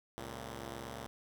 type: tone pair together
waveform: 5% pulse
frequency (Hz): 68.33 / 114.5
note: C#2 / A#2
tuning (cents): -24 / -31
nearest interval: major sixth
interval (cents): 893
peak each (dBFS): -34 / -34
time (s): 0.18-1.07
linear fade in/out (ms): 0
effects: none